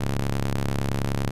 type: ring-modulated tone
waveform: sawtooth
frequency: 69.3 Hz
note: C#2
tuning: in tune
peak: -16 dBFS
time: 0-1.31 s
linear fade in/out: 10 ms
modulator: 49.9 Hz
effects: resampled to 32000 Hz